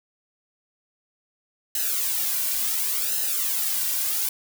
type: noise with flanger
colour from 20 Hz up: blue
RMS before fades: -25 dBFS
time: 1.75-4.29 s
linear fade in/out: 2 ms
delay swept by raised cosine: 0.86 to 2.36 ms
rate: 0.7 Hz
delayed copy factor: -0.85
effects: none